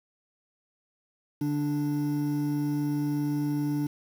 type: tone pair together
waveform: triangle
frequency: 146.09 / 293.7 Hz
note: D3 / D4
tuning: -9 / 0 cents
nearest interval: octave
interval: 1209 cents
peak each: -28 / -25 dBFS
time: 1.41-3.87 s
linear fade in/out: 5 ms
effects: 8-bit